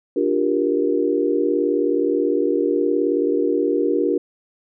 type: chord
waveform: sine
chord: G minor seventh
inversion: second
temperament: just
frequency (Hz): 294 / 352.8 / 392 / 470.4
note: D4 / F4 / G4 / Bb4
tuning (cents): +2 / +18 / 0 / +16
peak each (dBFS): -22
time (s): 0.16-4.18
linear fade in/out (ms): 5
effects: none